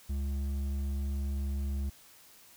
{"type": "tone with hard clipping", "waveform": "sine", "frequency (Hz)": 69.3, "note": "C#2", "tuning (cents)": 0, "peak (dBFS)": -32, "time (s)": [0.09, 1.9], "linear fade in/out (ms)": 10, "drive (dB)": 7, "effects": ["white hiss -57 dBFS RMS until 2.56 s"]}